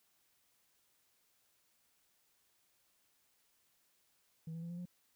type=tone with pitch steps; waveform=sine; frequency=161.7 / 165.58 / 169.54 / 173.61 / 177.77 Hz; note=E3 / E3 / E3 / F3 / F3; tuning=-33 / +8 / +49 / -10 / +31 cents; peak=-39 dBFS; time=4.47-4.855 s; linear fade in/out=5 ms; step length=77 ms; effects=tanh soft clip ceiling -40 dBFS + white hiss -75 dBFS RMS until 5.15 s